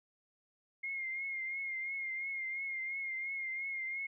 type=tone with vibrato; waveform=sine; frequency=2133 Hz; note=C7; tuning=33 cents sharp; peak=-36 dBFS; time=0.83-4.07 s; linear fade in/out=10 ms; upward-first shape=triangle; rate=2.9 Hz; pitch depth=51 cents each way; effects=none